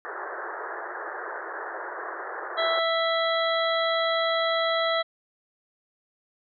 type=band-pass noise; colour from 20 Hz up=white; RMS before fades=-35 dBFS; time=0.05-2.79 s; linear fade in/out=0 ms; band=340 to 1800 Hz; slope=96 dB/octave
type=harmonic tone; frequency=659.3 Hz; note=E5; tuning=in tune; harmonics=1 / 2 / 3 / 5 / 6; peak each=-25 / -28 / -30 / -32 / -33 dBFS; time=2.57-5.03 s; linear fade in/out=20 ms
effects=none